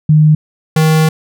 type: tone pair in turn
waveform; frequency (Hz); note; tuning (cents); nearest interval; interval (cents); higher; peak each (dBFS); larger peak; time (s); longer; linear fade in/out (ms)
sine / square; 153.4 / 157.53; D#3 / D#3; -24 / +22; unison; 46; second; -4 / -8; first; 0.09-0.35 / 0.76-1.09; second; 5
effects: none